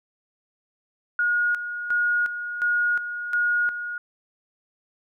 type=tone with tremolo; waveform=sine; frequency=1440 Hz; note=F#6; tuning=47 cents flat; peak=-19 dBFS; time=1.19-3.98 s; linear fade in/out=2 ms; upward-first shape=square; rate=1.4 Hz; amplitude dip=65%; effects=none